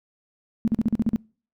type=tone bursts; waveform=sine; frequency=224.5 Hz; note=A3; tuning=35 cents sharp; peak=-17 dBFS; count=8; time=0.65-1.16 s; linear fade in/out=0 ms; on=27 ms; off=42 ms; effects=noise-tail reverb RT60 0.4 s tail -26 dB re dry